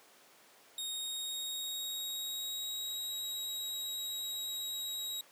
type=tone with pitch glide; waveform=sawtooth; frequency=3729 to 3827 Hz; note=A#7 to A#7; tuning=0 to +45 cents; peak=-34 dBFS; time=0.78-5.21 s; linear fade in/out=2 ms; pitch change=+45 cents; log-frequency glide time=0.91-3.09 s; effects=pink hiss -60 dBFS RMS until 5.31 s + high-pass 400 Hz 12 dB/octave